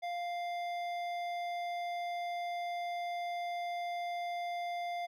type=tone with hard clipping; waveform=triangle; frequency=698.5 Hz; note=F5; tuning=in tune; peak=-37 dBFS; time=0.02-5.07 s; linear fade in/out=20 ms; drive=15 dB; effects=none